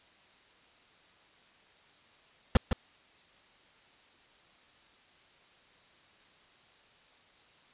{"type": "noise with echo", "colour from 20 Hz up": "brown", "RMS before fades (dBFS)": -19, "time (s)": [2.55, 2.57], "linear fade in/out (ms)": 2, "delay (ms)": 160, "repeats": 1, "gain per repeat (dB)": -7, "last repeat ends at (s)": 2.73, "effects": ["white hiss -61 dBFS RMS until 7.73 s", "resampled to 8000 Hz"]}